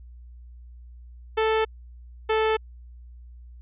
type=tone pair in turn; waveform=sawtooth; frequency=440 / 438.2 Hz; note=A4 / A4; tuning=0 / -7 cents; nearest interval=unison; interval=7 cents; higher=first; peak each=-16 dBFS; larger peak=neither; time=1.37-1.65 / 2.29-2.57 s; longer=neither; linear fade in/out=10 ms; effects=added 60 Hz sine -42 dBFS peak until 3.61 s + resampled to 8000 Hz